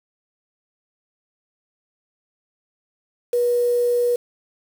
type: tone with quantisation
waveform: sine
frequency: 483.9 Hz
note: B4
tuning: 35 cents flat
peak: -16 dBFS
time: 3.33-4.16 s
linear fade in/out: 5 ms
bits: 6
effects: none